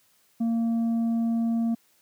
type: tone with tanh clipping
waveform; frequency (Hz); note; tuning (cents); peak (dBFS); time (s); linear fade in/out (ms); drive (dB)
sine; 230; A#3; -23; -23; 0.4-1.75; 10; 4
effects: white hiss -64 dBFS RMS until 2.01 s + high-pass 80 Hz 12 dB/octave